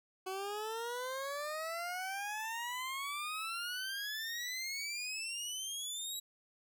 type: exponential sweep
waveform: 20% pulse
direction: up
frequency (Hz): 372 to 3900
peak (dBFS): -33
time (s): 0.26-6.2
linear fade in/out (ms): 10
effects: none